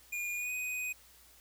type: tone with pitch glide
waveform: square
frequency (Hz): 2429 to 2496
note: D#7 to D#7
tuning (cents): -42 to +5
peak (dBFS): -35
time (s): 0.12-0.93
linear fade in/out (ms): 10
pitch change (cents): +47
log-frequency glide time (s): 0.35-0.52
effects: added 60 Hz sine -67 dBFS peak until 1.4 s + white hiss -60 dBFS RMS until 1.4 s